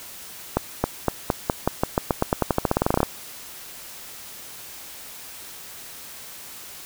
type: accelerating click train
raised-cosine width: 1 ms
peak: -4 dBFS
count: 24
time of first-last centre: 0.57-3.031 s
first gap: 270 ms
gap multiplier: 0.9
effects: white hiss -40 dBFS RMS until 6.85 s